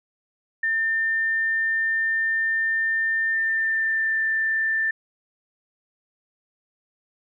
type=tone with pitch glide; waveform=sine; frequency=1800 to 1779.3 Hz; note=A6 to A6; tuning=+39 to +19 cents; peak=-20 dBFS; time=0.63-4.91 s; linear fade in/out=5 ms; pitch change=-20 cents; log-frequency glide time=3.25-4.23 s; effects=none